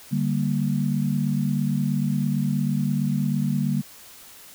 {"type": "chord", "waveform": "sine", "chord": "G minor", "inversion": "second", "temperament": "equal", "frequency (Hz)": [146.83, 196, 233.1], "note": ["D3", "G3", "Bb3"], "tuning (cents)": [0, 0, 0], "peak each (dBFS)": [-24, -25, -26], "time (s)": [0.11, 3.82], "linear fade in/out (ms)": 20, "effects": ["white hiss -46 dBFS RMS until 4.54 s"]}